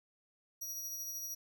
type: tone with tremolo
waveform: sawtooth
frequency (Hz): 5760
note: F#8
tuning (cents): -47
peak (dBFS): -36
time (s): 0.61-1.35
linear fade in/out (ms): 10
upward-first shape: sine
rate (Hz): 13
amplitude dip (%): 30
effects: none